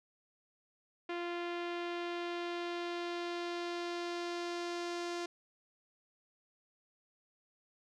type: tone with low-pass filter sweep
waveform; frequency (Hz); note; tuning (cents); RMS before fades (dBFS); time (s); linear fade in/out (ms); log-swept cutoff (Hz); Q
sawtooth; 346.9; F4; -12; -39; 1.09-5.26; 5; 2800 to 5900; 1.4
effects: none